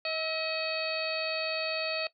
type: harmonic tone with a mistuned harmonic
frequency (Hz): 636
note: D#5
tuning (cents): +38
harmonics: 1 / 2 / 3 / 4 / 5 / 6 / 7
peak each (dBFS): -34 / -41 / -44 / -35 / -45 / -43 / -35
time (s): 0.05-2.07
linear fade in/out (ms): 2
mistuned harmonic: 2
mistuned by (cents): +46
effects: noise-tail reverb RT60 0.1 s tail -17 dB re dry